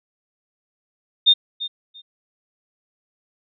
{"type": "tone with echo", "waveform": "sine", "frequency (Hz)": 3648, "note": "A#7", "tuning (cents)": -38, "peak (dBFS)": -9, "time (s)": [1.26, 1.34], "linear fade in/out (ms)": 20, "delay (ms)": 340, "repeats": 2, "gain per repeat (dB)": -15, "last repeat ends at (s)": 2.02, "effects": []}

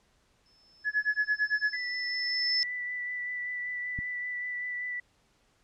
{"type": "tone with exponential growth", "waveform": "sine", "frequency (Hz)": 5260, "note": "E8", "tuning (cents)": -5, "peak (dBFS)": -23, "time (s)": [0.46, 2.63], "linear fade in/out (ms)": 0, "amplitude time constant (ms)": 470}
{"type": "tone with tremolo", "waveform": "sine", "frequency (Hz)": 1699, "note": "G#6", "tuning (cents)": 39, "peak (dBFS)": -22, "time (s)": [0.84, 1.77], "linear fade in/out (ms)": 50, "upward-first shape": "sine", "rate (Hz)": 8.9, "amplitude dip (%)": 100}
{"type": "tone with vibrato", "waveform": "sine", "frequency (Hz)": 1975.5, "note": "B6", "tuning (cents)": 0, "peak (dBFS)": -32, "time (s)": [1.73, 5], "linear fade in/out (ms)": 5, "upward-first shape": "sine", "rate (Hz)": 5.2, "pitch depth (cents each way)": 13}
{"type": "click", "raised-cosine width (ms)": 5, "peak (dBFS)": -24, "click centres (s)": 3.989}
{"effects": ["pink hiss -68 dBFS RMS until 5.63 s", "low-pass 8000 Hz 12 dB/octave"]}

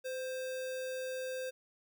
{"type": "tone with sample-and-hold", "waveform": "sine", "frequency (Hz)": 515, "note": "C5", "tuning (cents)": -28, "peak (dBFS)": -36, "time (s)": [0.04, 1.51], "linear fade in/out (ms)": 20, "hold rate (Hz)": 2100, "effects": []}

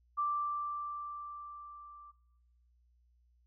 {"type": "tone with level ramp", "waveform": "sine", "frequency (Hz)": 1174.7, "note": "D6", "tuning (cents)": 0, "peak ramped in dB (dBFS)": [-29, -51], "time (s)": [0.17, 2.12], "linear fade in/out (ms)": 20, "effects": ["noise-tail reverb RT60 1.0 s tail -21 dB re dry", "added 60 Hz sine -66 dBFS peak until 3.46 s"]}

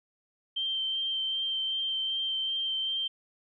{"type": "tone with vibrato", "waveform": "sine", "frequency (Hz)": 3136, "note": "G7", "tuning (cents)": 0, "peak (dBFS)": -28, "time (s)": [0.56, 3.08], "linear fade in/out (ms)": 10, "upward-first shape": "sine", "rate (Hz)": 2.6, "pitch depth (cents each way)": 12, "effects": []}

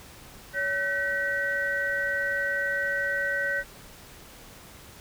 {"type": "tone cluster", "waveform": "sine", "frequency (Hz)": [563, 1522, 1917], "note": ["C#5", "F#6", "A#6"], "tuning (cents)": [27, 48, 48], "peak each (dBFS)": [-33, -27, -30], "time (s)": [0.53, 3.64], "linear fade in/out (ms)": 50, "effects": ["pink hiss -48 dBFS RMS until 5 s"]}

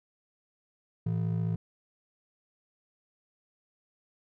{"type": "ring-modulated tone", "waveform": "triangle", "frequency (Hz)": 138.59, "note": "C#3", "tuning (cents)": 0, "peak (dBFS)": -22, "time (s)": [1.06, 1.56], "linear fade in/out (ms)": 5, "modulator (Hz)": 27.4, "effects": []}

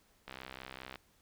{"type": "click train", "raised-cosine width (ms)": 0.3, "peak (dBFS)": -28, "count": 45, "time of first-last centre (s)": [0.28, 0.957], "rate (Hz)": 65, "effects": ["pink hiss -69 dBFS RMS until 1.21 s"]}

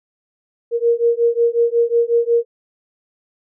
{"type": "beating tone pair", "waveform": "sine", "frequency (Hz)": [466.2, 471.7], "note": ["A#4", "A#4"], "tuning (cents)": [0, 20], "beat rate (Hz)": 5.5, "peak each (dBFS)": -16, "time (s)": [0.71, 2.45], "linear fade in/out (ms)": 50, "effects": []}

